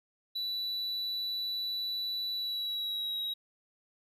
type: tone with pitch glide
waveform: triangle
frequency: 3956 to 3830 Hz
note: B7 to A#7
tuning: +2 to +46 cents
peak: -31 dBFS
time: 0.35-3.34 s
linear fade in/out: 10 ms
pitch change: -56 cents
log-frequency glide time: 2.33-3.21 s
effects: 12-bit